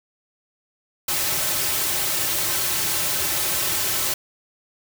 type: noise with comb filter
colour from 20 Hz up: white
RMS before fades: -23 dBFS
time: 1.08-4.14 s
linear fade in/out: 5 ms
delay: 4.2 ms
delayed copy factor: -0.75
effects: none